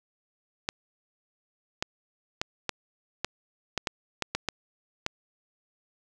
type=clicks; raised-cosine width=0.2 ms; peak=-10 dBFS; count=11; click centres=0.689 / 1.825 / 2.415 / 2.693 / 3.246 / 3.777 / 3.872 / 4.223 / 4.35 / 4.487 / 5.064 s; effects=none